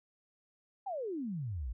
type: exponential sweep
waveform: sine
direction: down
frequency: 830.6 to 51.91 Hz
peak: -35 dBFS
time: 0.86-1.73 s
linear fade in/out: 10 ms
effects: none